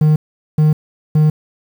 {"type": "tone bursts", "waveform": "triangle", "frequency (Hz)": 153.4, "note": "D#3", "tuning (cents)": -24, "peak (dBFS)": -6, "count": 3, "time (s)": [0.01, 1.3], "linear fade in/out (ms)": 5, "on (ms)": 150, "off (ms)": 420, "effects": ["7-bit"]}